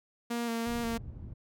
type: tone with vibrato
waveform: sawtooth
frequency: 233.1 Hz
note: A#3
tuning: in tune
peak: -27 dBFS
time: 0.3-0.98 s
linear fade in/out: 10 ms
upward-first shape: square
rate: 2.8 Hz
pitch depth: 22 cents each way
type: low-pass noise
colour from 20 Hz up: white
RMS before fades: -43 dBFS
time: 0.66-1.34 s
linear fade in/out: 10 ms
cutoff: 100 Hz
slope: 12 dB/octave
effects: none